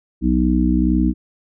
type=harmonic tone; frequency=62.1 Hz; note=B1; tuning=10 cents sharp; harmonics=1 / 3 / 4 / 5; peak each=-19 / -19 / -19 / -19 dBFS; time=0.21-1.14 s; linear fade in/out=50 ms; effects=none